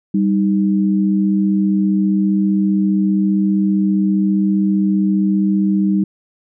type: tone pair together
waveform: sine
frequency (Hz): 195.98 / 311.1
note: G3 / D#4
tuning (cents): 0 / 0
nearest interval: minor sixth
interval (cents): 800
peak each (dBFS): -13 / -19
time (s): 0.14-6.04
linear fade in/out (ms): 5
effects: none